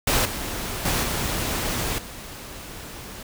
pink noise with level steps, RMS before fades -20 / -30 / -23 / -26 / -38 dBFS, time 0.07-3.23 s, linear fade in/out 5 ms, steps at 0.25 / 0.85 / 1.03 / 1.98 s, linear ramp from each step 5 ms, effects none

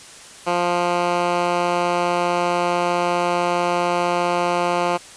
10% pulse tone with band-pass filter, 175.4 Hz, F3, 8 cents sharp, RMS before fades -20 dBFS, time 0.46-4.98 s, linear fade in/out 20 ms, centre 1000 Hz, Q 0.51, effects white hiss -41 dBFS RMS until 5.16 s + resampled to 22050 Hz

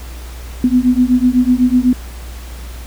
sine beating tone pair, 246.1 / 254.1 Hz, B3 / B3, -6 / +49 cents, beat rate 8 Hz, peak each -12 dBFS, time 0.64-1.93 s, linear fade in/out 2 ms, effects added 60 Hz sine -27 dBFS peak until 2.86 s + pink hiss -37 dBFS RMS until 2.86 s

